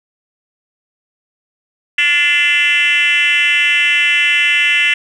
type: tone with frequency modulation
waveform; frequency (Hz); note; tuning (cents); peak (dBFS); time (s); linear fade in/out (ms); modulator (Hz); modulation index
sine; 2368; D7; +14; -8; 1.98-4.94; 5; 313; 2
effects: tanh soft clip ceiling -7 dBFS + 8-bit

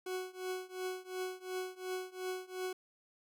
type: tone with tremolo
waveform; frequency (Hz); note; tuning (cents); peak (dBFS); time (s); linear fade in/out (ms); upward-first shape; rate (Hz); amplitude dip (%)
40% pulse; 370; F#4; 0; -34; 0.06-2.73; 5; triangle; 2.8; 95
effects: none

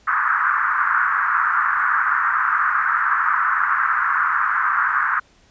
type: band-pass noise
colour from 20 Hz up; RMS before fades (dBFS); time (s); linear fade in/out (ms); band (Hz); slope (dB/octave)
white; -19; 0.07-5.2; 10; 1100 to 1600; 48
effects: pink hiss -55 dBFS RMS until 5.5 s + resampled to 16000 Hz

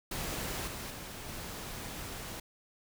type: noise with level steps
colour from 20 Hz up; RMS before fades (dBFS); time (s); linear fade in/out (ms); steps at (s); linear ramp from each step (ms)
pink; -37 / -41 / -44 / -42; 0.11-2.4; 5; 0.67 / 0.9 / 1.28; 5
effects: none

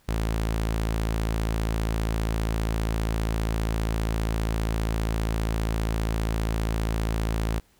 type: tone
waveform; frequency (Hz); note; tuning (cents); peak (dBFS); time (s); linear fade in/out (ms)
sawtooth; 55; A1; 0; -20; 0.08-7.6; 10
effects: pink hiss -62 dBFS RMS until 7.79 s

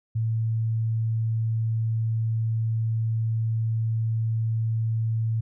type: tone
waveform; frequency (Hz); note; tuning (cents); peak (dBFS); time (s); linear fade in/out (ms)
sine; 112.5; A2; +39; -22; 0.15-5.41; 10
effects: none

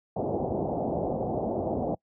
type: low-pass noise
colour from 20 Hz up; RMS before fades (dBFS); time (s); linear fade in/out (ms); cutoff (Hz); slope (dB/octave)
white; -29; 0.16-1.95; 5; 760; 48
effects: noise-tail reverb RT60 0.1 s tail -26 dB re dry + high-pass 80 Hz 12 dB/octave

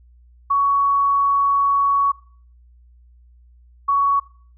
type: tone pair in turn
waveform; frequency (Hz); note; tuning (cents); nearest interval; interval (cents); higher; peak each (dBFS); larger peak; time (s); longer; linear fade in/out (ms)
sine; 1120 / 1120; C#6 / C#6; +18 / +18; unison; 0; neither; -14 / -14; neither; 0.5-2.12 / 3.88-4.2; first; 10
effects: noise-tail reverb RT60 0.5 s tail -21 dB re dry + added 60 Hz sine -47 dBFS peak until 4.57 s

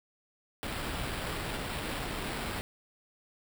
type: noise with sample-and-hold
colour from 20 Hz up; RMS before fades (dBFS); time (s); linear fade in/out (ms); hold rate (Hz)
pink; -36; 0.63-2.61; 0; 6300
effects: none

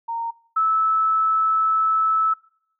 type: tone pair in turn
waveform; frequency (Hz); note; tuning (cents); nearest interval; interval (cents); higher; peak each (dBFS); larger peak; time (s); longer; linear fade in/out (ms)
sine; 924 / 1306.7; A#5 / E6; -16 / -16; tritone; 600; second; -24 / -16; second; 0.08-0.31 / 0.56-2.34; second; 10
effects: noise-tail reverb RT60 0.7 s tail -25 dB re dry

